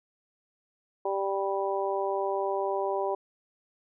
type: harmonic tone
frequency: 196 Hz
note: G3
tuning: in tune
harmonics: 2 / 3 / 4 / 5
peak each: -30 / -32 / -33 / -34 dBFS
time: 1.05-3.15 s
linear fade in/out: 5 ms
effects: none